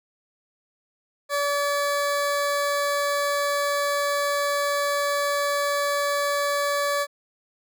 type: tone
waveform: 20% pulse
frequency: 573 Hz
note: D5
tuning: 43 cents flat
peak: -17 dBFS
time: 1.29-7.07 s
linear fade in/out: 50 ms
effects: none